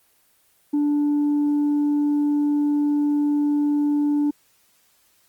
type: tone with tanh clipping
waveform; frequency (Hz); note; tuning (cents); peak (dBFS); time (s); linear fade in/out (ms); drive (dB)
sine; 292.5; D4; -7; -18; 0.73-4.31; 10; 1
effects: white hiss -61 dBFS RMS until 5.28 s + Opus 24 kbps